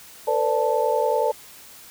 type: tone cluster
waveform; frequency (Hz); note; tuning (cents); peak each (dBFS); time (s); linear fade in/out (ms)
sine; 454.6 / 505 / 583 / 879; A#4 / B4 / D5 / A5; -43 / +39 / -13 / -2; -24; 0.27-1.32; 10
effects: white hiss -45 dBFS RMS until 1.9 s